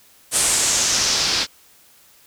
white noise with low-pass filter sweep, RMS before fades -19 dBFS, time 0.31-1.47 s, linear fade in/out 50 ms, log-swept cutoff 9200 to 4500 Hz, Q 2.8, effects white hiss -52 dBFS RMS until 2.26 s

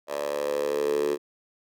10% pulse tone with high-pass filter sweep, 72.7 Hz, D2, 17 cents flat, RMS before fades -27 dBFS, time 0.07-1.18 s, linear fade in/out 50 ms, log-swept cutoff 620 to 390 Hz, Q 6.9, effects none

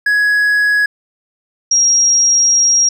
triangle / sine tone pair in turn, 1674 / 5631 Hz, G#6 / F8, +13 / +13 cents, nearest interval octave + major sixth, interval 2100 cents, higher second, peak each -8 dBFS, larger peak neither, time 0.06-0.86 / 1.71-2.89 s, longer second, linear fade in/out 5 ms, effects none

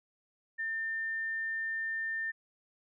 sine tone, 1800 Hz, A6, 39 cents sharp, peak -32 dBFS, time 0.58-2.32 s, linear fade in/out 20 ms, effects none

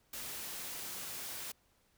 white noise, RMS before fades -43 dBFS, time 0.13-1.52 s, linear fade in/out 5 ms, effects pink hiss -72 dBFS RMS until 1.97 s

